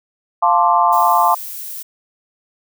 sine chord, D minor seventh, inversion first, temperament equal, 698.5 / 880 / 1046.5 / 1174.7 Hz, F5 / A5 / C6 / D6, 0 / 0 / 0 / 0 cents, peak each -16 / -15 / -15 / -18 dBFS, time 0.42-1.35 s, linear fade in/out 10 ms
violet noise, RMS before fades -29 dBFS, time 0.92-1.83 s, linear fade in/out 10 ms
effects none

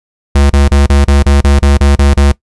square tone bursts, 70.3 Hz, C#2, 25 cents sharp, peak -5 dBFS, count 11, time 0.35-2.32 s, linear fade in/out 5 ms, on 150 ms, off 32 ms, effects noise-tail reverb RT60 0.1 s tail -20 dB re dry + resampled to 24000 Hz

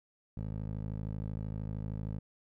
15% pulse tone with band-pass filter, 53 Hz, G#1, 36 cents sharp, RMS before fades -38 dBFS, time 0.37-2.19 s, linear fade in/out 5 ms, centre 130 Hz, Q 0.62, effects none

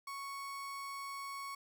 35% pulse tone, 1108.7 Hz, C#6, in tune, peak -40 dBFS, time 0.07-1.55 s, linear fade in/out 5 ms, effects 11-bit

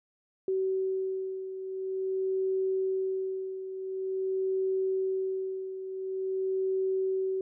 sine beating tone pair, 379.9 / 380.37 Hz, F#4 / F#4, +46 / +48 cents, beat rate 0.47 Hz, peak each -29 / -35 dBFS, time 0.48-7.41 s, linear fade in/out 2 ms, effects none

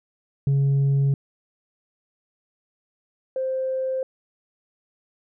sine tone pair in turn, 138.59 / 523.2 Hz, C#3 / C5, 0 / 0 cents, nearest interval octave + major seventh, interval 2300 cents, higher second, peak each -14 / -22 dBFS, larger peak first, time 0.47-1.14 / 3.36-4.03 s, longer neither, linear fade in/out 2 ms, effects tanh soft clip ceiling -16 dBFS

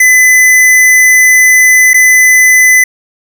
square tone with dropouts, 2013 Hz, B6, 33 cents sharp, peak -3 dBFS, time 0-2.84 s, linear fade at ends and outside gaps 5 ms, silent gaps 1.934-1.942 s, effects none

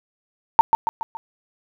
sine tone with echo, 907 Hz, A#5, 48 cents flat, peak -5 dBFS, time 0.59-0.61 s, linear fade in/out 0 ms, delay 140 ms, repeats 4, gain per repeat -6 dB, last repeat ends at 1.17 s, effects none

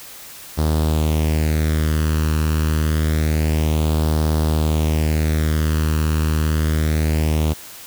sawtooth tone with flanger, 77.78 Hz, D#2, in tune, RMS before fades -18 dBFS, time 0.57-7.54 s, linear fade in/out 20 ms, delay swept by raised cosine 0.21 to 0.71 ms, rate 0.27 Hz, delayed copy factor +0.7, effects white hiss -38 dBFS RMS until 7.86 s

